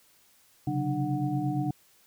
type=tone cluster; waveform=sine; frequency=133 / 141.7 / 187.1 / 300.2 / 737 Hz; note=C3 / C#3 / F#3 / D4 / F#5; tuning=+29 / +38 / +20 / +38 / -7 cents; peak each=-33 / -31 / -37 / -30 / -36 dBFS; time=0.67-1.71 s; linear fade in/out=5 ms; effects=white hiss -62 dBFS RMS until 2.06 s